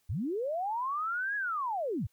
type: linear two-way sweep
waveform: sine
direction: up then down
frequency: 68.4 to 1690 to 68.4 Hz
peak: -30 dBFS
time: 0.09-2.07 s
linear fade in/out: 10 ms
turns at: 1.36 s
effects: white hiss -73 dBFS RMS until 2.12 s